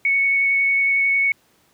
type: tone with vibrato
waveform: sine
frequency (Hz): 2217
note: C#7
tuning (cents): 0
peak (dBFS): -15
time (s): 0.05-1.32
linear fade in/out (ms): 2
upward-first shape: sine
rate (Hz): 11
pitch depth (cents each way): 9
effects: pink hiss -59 dBFS RMS until 1.73 s + high-pass 100 Hz 12 dB/octave